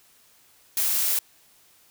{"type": "noise with amplitude modulation", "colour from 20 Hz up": "blue", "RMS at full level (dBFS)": -22, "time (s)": [0.77, 1.19], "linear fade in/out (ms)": 2, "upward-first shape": "sine", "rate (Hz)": 279, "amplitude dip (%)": 35, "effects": ["white hiss -58 dBFS RMS until 1.9 s"]}